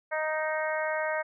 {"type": "harmonic tone", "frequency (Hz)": 311.1, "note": "D#4", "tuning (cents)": 0, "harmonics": [2, 3, 4, 5, 6, 7], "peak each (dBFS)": [-30, -35, -39, -35, -36, -39], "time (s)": [0.11, 1.23], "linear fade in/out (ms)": 20, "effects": []}